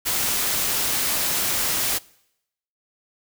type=noise; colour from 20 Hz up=white; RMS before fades=-23 dBFS; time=0.05-1.99 s; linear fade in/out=20 ms; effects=noise-tail reverb RT60 0.8 s tail -23 dB re dry